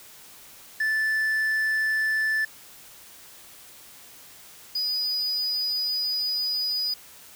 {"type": "tone pair in turn", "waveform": "triangle", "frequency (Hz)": [1754, 4947], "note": ["A6", "D#8"], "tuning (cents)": [-6, -11], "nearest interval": "octave + tritone", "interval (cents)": 1795, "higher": "second", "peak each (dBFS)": [-20, -23], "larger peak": "first", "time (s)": [[0.8, 2.45], [4.75, 6.94]], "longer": "second", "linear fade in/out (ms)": 5, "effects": ["white hiss -48 dBFS RMS until 7.35 s"]}